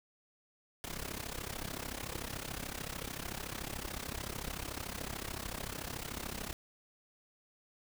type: noise with amplitude modulation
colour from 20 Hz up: pink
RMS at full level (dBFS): -38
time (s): 0.84-6.53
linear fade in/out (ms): 0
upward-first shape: sine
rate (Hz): 33.6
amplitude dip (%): 85
effects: none